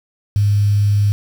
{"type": "tone with quantisation", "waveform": "sine", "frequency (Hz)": 102.5, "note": "G#2", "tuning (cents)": -22, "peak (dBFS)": -11, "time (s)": [0.36, 1.12], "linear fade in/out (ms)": 0, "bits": 6, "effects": []}